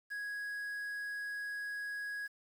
triangle tone with quantisation, 1661.2 Hz, G#6, in tune, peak -36 dBFS, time 0.1-2.28 s, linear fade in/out 20 ms, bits 10, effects none

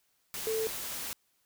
sine tone in noise, 442.4 Hz, A4, 9 cents sharp, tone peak -29 dBFS, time 0.47-0.67 s, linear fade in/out 0 ms, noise white, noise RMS -38 dBFS, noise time 0.34-1.13 s, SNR +6 dB, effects white hiss -73 dBFS RMS until 1.45 s

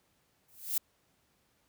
violet noise with exponential growth, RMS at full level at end -27 dBFS, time 0.48-0.78 s, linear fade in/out 5 ms, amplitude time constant 64 ms, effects pink hiss -72 dBFS RMS until 1.68 s + high-pass 60 Hz 12 dB/octave

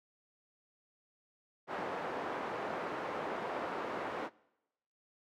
pink band-pass noise, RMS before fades -39 dBFS, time 1.67-4.3 s, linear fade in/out 50 ms, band 390 to 1300 Hz, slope 12 dB/octave, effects noise-tail reverb RT60 0.9 s tail -23 dB re dry

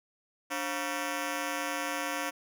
10% pulse ring-modulated tone, 415.3 Hz, G#4, in tune, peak -20 dBFS, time 0.5-2.31 s, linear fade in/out 20 ms, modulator 122 Hz, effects none

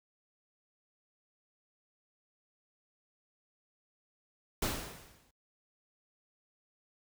pink noise with exponential decay, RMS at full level -31 dBFS, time 4.62-5.31 s, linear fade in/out 5 ms, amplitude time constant 150 ms, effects noise-tail reverb RT60 0.1 s tail -26 dB re dry

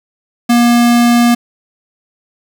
square tone, 238.3 Hz, A#3, 38 cents sharp, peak -7 dBFS, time 0.49-1.35 s, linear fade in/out 10 ms, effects 7-bit

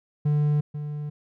triangle tone with echo, 148.3 Hz, D3, 17 cents sharp, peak -17 dBFS, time 0.25-0.61 s, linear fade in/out 10 ms, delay 490 ms, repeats 1, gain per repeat -10 dB, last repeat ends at 1.1 s, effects none

